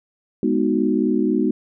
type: chord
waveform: sine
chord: G# minor seventh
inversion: none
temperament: equal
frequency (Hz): 207.7 / 246.9 / 311.1 / 370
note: G#3 / B3 / D#4 / F#4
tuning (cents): 0 / 0 / 0 / 0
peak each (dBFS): -22 / -21 / -21 / -23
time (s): 0.43-1.51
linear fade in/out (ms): 2
effects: none